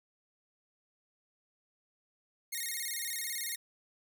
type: tone with vibrato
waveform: 5% pulse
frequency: 2000 Hz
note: B6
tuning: 21 cents sharp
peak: -25 dBFS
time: 2.52-3.56 s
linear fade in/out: 10 ms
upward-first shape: square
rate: 18 Hz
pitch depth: 120 cents each way
effects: none